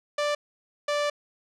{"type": "tone pair in turn", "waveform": "sawtooth", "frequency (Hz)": [588, 585.9], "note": ["D5", "D5"], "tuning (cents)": [2, -4], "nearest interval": "unison", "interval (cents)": 6, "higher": "first", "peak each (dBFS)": [-20, -20], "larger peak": "neither", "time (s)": [[0.18, 0.35], [0.88, 1.1]], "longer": "second", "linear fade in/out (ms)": 5, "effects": ["low-pass 6000 Hz 12 dB/octave"]}